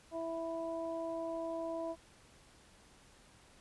harmonic tone, 329.6 Hz, E4, in tune, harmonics 1 / 2 / 3, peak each -42 / -38 / -47 dBFS, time 0.11-1.96 s, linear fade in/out 50 ms, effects pink hiss -62 dBFS RMS until 3.6 s + resampled to 24000 Hz

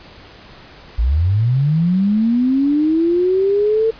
sine linear sweep, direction up, 51.91 to 453.3 Hz, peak -12 dBFS, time 0.98-3.91 s, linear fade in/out 10 ms, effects pink hiss -41 dBFS RMS until 3.99 s + resampled to 11025 Hz

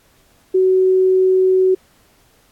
sine tone, 374.4 Hz, F#4, 20 cents sharp, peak -10 dBFS, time 0.54-1.75 s, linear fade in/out 10 ms, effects pink hiss -55 dBFS RMS until 2.51 s + AAC 64 kbps

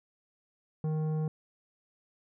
sine tone with tanh clipping, 155.56 Hz, D#3, in tune, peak -30 dBFS, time 0.84-1.28 s, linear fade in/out 2 ms, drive 11 dB, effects none

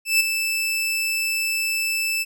sawtooth tone with ADSR envelope, 2637 Hz, E7, in tune, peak -10 dBFS, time 0.05-2.25 s, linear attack 150 ms, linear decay 15 ms, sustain -8 dB, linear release 33 ms, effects none

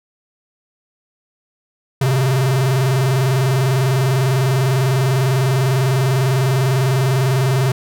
square tone with vibrato, 130.81 Hz, C3, in tune, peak -14 dBFS, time 2.01-7.72 s, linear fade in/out 5 ms, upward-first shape square, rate 20 Hz, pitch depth 93 cents each way, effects none

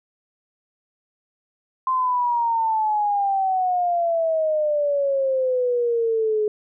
sine exponential sweep, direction down, 1046.5 to 420.5 Hz, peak -18 dBFS, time 1.87-6.48 s, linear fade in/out 2 ms, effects none

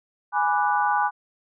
sine chord, G# half-diminished seventh, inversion none, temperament equal, 830.6 / 987.8 / 1174.7 / 1480 Hz, G#5 / B5 / D6 / F#6, 0 / 0 / 0 / 0 cents, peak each -22 / -25 / -27 / -27 dBFS, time 0.32-1.11 s, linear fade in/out 50 ms, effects none

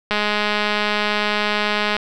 click train, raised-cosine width 0.3 ms, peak -4 dBFS, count 389, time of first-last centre 0.11-1.966 s, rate 209 Hz, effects none

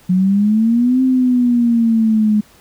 sine exponential two-way sweep, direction up then down, 180 to 261.6 to 209.5 Hz, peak -10 dBFS, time 0.09-2.41 s, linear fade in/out 10 ms, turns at 1.02 s, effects pink hiss -48 dBFS RMS until 2.6 s

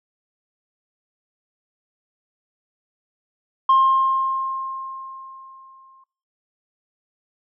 sine tone with exponential decay, 1063 Hz, C6, 27 cents sharp, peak -9 dBFS, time 3.69-6.04 s, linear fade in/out 5 ms, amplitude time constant 510 ms, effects noise-tail reverb RT60 0.4 s tail -25 dB re dry + tanh soft clip ceiling -9 dBFS

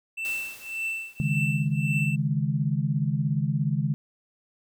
triangle tone with tremolo, 2668 Hz, E7, 20 cents sharp, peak -24 dBFS, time 0.17-2.16 s, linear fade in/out 10 ms, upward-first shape triangle, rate 1.8 Hz, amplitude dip 100%
white noise with exponential decay, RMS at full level -40 dBFS, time 0.25-2.28 s, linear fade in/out 0 ms, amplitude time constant 440 ms
sine chord, C# suspended second, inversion none, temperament equal, 138.59 / 155.56 / 207.7 Hz, C#3 / D#3 / G#3, 0 / 0 / 0 cents, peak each -26 / -26 / -30 dBFS, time 1.2-3.94 s, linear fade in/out 0 ms
effects none

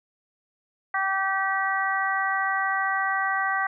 harmonic tone, 386.8 Hz, G4, 23 cents flat, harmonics 2 / 3 / 4 / 5, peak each -28 / -28 / -28 / -28 dBFS, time 0.94-3.67 s, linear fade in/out 5 ms, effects none

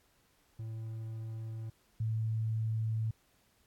triangle / sine tone pair in turn, 111.7 / 110.93 Hz, A2 / A2, +27 / +15 cents, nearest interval unison, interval 12 cents, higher first, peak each -36 / -30 dBFS, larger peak second, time 0.59-1.7 / 2-3.11 s, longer neither, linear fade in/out 5 ms, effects pink hiss -70 dBFS RMS until 3.66 s + AAC 64 kbps

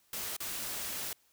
white noise with dropouts, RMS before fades -38 dBFS, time 0.13-1.13 s, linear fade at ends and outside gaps 2 ms, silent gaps 0.366-0.403 s, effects white hiss -69 dBFS RMS until 1.32 s

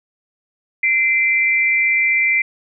sine tone pair together, 2065 / 2349 Hz, C7 / D7, -23 / 0 cents, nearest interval major second, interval 223 cents, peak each -15 / -17 dBFS, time 0.83-2.42 s, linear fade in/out 5 ms, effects none

